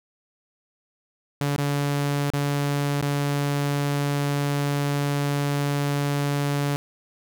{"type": "tone with dropouts", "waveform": "sawtooth", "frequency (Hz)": 143.1, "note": "D3", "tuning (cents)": -45, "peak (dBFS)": -18, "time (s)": [1.41, 6.76], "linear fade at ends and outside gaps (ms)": 0, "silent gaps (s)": [[1.562, 1.582], [2.302, 2.336], [3.013, 3.026]], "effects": []}